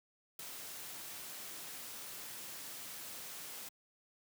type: noise with ADSR envelope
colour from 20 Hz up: white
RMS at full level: -42 dBFS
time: 0.39-3.69 s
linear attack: 4 ms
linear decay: 7 ms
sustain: -5 dB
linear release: 7 ms
effects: high-pass 100 Hz 12 dB/octave